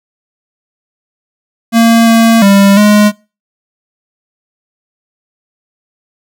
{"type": "tone with pitch steps", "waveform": "square", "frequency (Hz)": [229.4, 227.7, 198.3, 208.8], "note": ["A#3", "A#3", "G3", "G#3"], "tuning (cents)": [-28, -40, 20, 10], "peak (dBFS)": -4, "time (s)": [1.72, 3.12], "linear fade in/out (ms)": 50, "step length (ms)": 350, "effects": ["noise-tail reverb RT60 0.3 s tail -23 dB re dry"]}